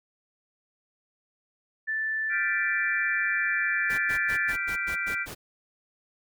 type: tone with pitch glide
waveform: sine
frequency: 1760 to 1748.9 Hz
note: A6 to A6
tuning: 0 to -11 cents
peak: -26 dBFS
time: 1.87-4.53 s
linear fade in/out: 20 ms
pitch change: -11 cents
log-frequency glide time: 3.09-3.69 s
type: chord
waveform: sine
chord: G dominant seventh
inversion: third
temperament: equal with one note detuned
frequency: 1396.9 / 1559.9 / 1975.5 / 2349 Hz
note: F6 / G6 / B6 / D7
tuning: 0 / -9 / 0 / 0 cents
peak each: -33 / -33 / -34 / -31 dBFS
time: 2.29-5.27 s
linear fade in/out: 50 ms
type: noise bursts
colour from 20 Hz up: pink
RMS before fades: -39 dBFS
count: 8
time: 3.89-5.35 s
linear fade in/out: 20 ms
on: 95 ms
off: 100 ms
effects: none